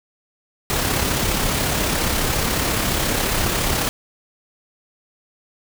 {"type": "noise with amplitude modulation", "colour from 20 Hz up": "pink", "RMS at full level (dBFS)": -19, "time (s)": [0.7, 3.89], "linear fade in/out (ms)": 0, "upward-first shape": "sine", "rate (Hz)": 34.4, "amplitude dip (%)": 35, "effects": []}